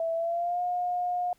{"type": "tone with pitch glide", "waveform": "sine", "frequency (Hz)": [659.3, 714.8], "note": ["E5", "F5"], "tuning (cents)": [0, 40], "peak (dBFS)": -26, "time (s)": [0, 1.33], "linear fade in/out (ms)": 2, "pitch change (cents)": 140, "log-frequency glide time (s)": [0.14, 0.61], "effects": ["pink hiss -66 dBFS RMS until 1.38 s"]}